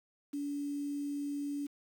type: tone with quantisation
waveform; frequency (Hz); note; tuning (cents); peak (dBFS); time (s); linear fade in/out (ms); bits
sine; 286.8; D4; -41; -34; 0.33-1.67; 10; 9
effects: none